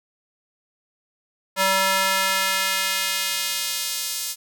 square tone with high-pass filter sweep, 191.7 Hz, G3, 38 cents flat, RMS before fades -23 dBFS, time 1.56-4.36 s, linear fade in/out 50 ms, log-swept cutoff 800 to 5700 Hz, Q 0.8, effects none

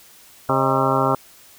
harmonic tone with a mistuned harmonic, 134.3 Hz, C3, 46 cents sharp, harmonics 1 / 2 / 3 / 4 / 5 / 6 / 7 / 8 / 9 / 10, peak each -25 / -25 / -25 / -25 / -25 / -25 / -25 / -25 / -25 / -25 dBFS, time 0.49-1.15 s, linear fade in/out 2 ms, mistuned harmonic 5, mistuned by -110 cents, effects white hiss -48 dBFS RMS until 1.58 s

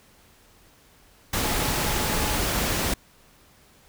sine tone in noise, 852 Hz, G#5, 44 cents sharp, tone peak -35 dBFS, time 1.44-2.37 s, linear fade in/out 5 ms, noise pink, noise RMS -25 dBFS, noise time 1.33-2.94 s, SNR -13 dB, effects pink hiss -56 dBFS RMS until 3.88 s

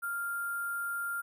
sine tone with sample-and-hold, 1395 Hz, F6, 2 cents flat, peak -32 dBFS, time 0.02-1.22 s, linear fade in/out 20 ms, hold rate 11025 Hz, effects none

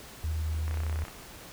sine tone, 78.7 Hz, D#2, 20 cents sharp, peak -28 dBFS, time 0.24-1.04 s, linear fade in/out 0 ms
click train, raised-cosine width 0.5 ms, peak -26 dBFS, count 14, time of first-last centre 0.68-1.082 s, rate 32.3 Hz
effects pink hiss -47 dBFS RMS until 1.52 s

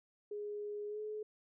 sine tone with pitch glide, 415.1 to 426.5 Hz, G#4 to G#4, -1 to +46 cents, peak -39 dBFS, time 0.31-1.23 s, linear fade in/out 5 ms, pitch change +47 cents, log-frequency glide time 0.88-1 s, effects none

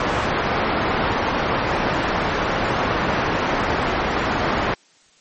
white low-pass noise, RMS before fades -21 dBFS, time 0-4.74 s, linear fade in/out 2 ms, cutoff 1300 Hz, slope 12 dB/octave, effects white hiss -55 dBFS RMS until 5.2 s + MP3 32 kbps

